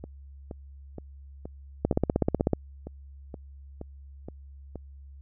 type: two click trains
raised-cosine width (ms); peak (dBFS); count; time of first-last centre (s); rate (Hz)
2; -9 / -24; 12 / 11; 1.85-2.533 / 0.04-4.757; 16.1 / 2.12
effects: added 69 Hz sine -44 dBFS peak until 5.21 s